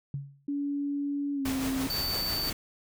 sine tone with exponential decay, 140 Hz, C#3, 18 cents sharp, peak -28 dBFS, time 0.14-0.47 s, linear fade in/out 2 ms, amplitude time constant 70 ms
sine tone with pitch glide, 284.7 to 265.6 Hz, C#4 to C4, +46 to +26 cents, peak -28 dBFS, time 0.48-1.87 s, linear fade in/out 5 ms, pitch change -120 cents, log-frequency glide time 1.34-1.47 s
pink noise with tremolo, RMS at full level -34 dBFS, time 1.45-2.53 s, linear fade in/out 5 ms, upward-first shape sine, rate 6 Hz, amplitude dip 35%
square tone, 4559 Hz, C#8, 48 cents sharp, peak -30 dBFS, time 1.9-2.5 s, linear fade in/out 2 ms
effects none

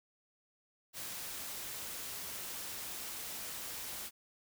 white noise, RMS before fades -43 dBFS, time 0.93-4.11 s, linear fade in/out 50 ms, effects none

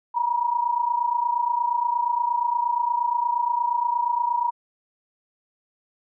sine tone pair together, 936 / 964.5 Hz, A#5 / B5, +7 / -41 cents, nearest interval minor second, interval 52 cents, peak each -25 / -22 dBFS, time 0.14-4.51 s, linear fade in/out 20 ms, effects none

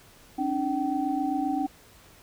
sine tone cluster, 273.3 / 300.9 / 766 Hz, C#4 / D4 / G5, -24 / +42 / -40 cents, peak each -29 dBFS, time 0.38-1.67 s, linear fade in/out 10 ms, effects pink hiss -54 dBFS RMS until 2.22 s

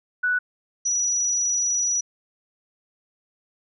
sine tone pair in turn, 1480 / 5862 Hz, F#6 / F#8, 0 / -17 cents, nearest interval 2 octaves, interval 2383 cents, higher second, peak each -19 / -20 dBFS, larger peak first, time 0.23-0.39 / 0.85-2.01 s, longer second, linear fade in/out 10 ms, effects none

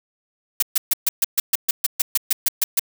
blue noise bursts, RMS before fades -17 dBFS, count 15, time 0.6-2.795 s, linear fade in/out 5 ms, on 25 ms, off 130 ms, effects none

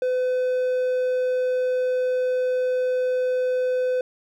triangle tone, 506 Hz, B4, 42 cents sharp, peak -18 dBFS, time 0.02-4.01 s, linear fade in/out 2 ms, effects none

